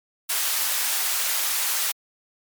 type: high-pass noise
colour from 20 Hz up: white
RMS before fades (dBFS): -24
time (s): 0.29-1.92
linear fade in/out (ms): 10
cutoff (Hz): 800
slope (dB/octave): 12
effects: MP3 96 kbps